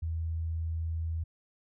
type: tone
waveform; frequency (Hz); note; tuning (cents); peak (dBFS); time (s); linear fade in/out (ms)
sine; 81.6; E2; -17; -30; 0.02-1.24; 10
effects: none